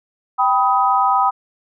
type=chord; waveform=sine; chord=G augmented; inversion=none; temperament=equal with one note detuned; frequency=784 / 987.8 / 1259 Hz; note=G5 / B5 / D#6; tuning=0 / 0 / +20 cents; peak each=-17 dBFS; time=0.38-1.31 s; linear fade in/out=20 ms; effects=none